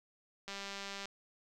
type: click train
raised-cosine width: 0.2 ms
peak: -26 dBFS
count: 115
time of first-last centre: 0.48-1.056 s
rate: 198 Hz
effects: none